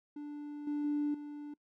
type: tone with level steps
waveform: triangle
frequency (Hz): 293.7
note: D4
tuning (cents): 0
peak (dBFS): -38 / -29 / -26 / -39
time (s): 0.16-1.54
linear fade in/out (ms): 5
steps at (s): 0.67 / 0.84 / 1.14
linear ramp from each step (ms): 5
effects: noise-tail reverb RT60 0.1 s tail -24 dB re dry + tanh soft clip ceiling -27 dBFS